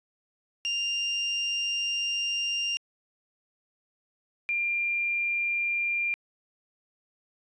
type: tone pair in turn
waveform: 35% pulse / sine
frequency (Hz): 2794 / 2390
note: F7 / D7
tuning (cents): 0 / +30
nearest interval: minor third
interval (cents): 270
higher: first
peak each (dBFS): -25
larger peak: neither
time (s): 0.65-2.77 / 4.49-6.14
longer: first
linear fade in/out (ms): 0
effects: resampled to 22050 Hz